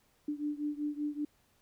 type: beating tone pair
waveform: sine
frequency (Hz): 293.7 / 298.9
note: D4 / D4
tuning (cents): 0 / +31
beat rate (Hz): 5.2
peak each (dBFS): -35 / -37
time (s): 0.28-1.25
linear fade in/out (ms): 5
effects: pink hiss -70 dBFS RMS until 1.61 s